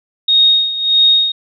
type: tone with tremolo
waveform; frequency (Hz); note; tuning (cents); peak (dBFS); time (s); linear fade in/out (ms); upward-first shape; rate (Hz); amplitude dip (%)
sine; 3729; A#7; 0; -6; 0.28-1.32; 5; sine; 1.6; 75
effects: none